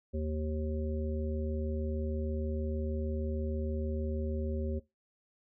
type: harmonic tone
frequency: 77.2 Hz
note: D#2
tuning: 13 cents flat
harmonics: 1 / 3 / 5 / 7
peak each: -33 / -38 / -40 / -41 dBFS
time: 0.13-4.8 s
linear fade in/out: 20 ms
effects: noise-tail reverb RT60 0.2 s tail -19 dB re dry